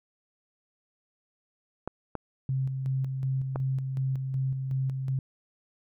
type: clicks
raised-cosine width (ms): 1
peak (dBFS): -18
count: 3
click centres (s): 1.876 / 2.153 / 3.559
type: tone with tremolo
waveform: sine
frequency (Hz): 132.8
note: C3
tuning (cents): +26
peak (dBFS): -25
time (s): 2.49-5.19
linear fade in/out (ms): 2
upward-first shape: square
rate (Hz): 2.7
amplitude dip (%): 40
effects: none